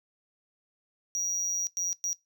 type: tone bursts at uneven times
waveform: triangle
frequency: 5760 Hz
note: F#8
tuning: 47 cents flat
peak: -26 dBFS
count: 3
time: 1.15-1.67 / 1.77-1.93 / 2.04-2.13 s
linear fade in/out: 0 ms
effects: noise-tail reverb RT60 0.2 s tail -23 dB re dry